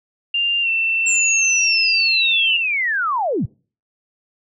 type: tone with pitch glide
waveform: sine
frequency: 2794 to 2682 Hz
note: F7 to E7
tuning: 0 to +29 cents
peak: -16 dBFS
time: 0.34-2.57 s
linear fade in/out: 5 ms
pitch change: -71 cents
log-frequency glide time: 0.62-0.69 s
type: linear sweep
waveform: sine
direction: down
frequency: 7459 to 82.4 Hz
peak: -17 dBFS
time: 1.06-3.46 s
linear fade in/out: 10 ms
effects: noise-tail reverb RT60 0.4 s tail -26 dB re dry